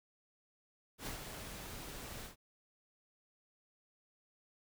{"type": "noise with ADSR envelope", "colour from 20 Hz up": "pink", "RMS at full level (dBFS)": -42, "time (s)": [0.98, 2.36], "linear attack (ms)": 86, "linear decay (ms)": 120, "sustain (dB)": -5, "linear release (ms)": 120, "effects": []}